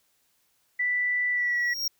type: tone with pitch glide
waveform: sine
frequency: 1975.5 to 1936 Hz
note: B6 to B6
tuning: 0 to -35 cents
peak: -23 dBFS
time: 0.79-1.74 s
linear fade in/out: 10 ms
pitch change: -35 cents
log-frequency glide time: 1.3-1.57 s
type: tone with exponential growth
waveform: square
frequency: 5588 Hz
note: F8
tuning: in tune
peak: -24 dBFS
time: 1.37-1.88 s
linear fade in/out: 5 ms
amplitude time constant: 110 ms
effects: white hiss -69 dBFS RMS until 1.99 s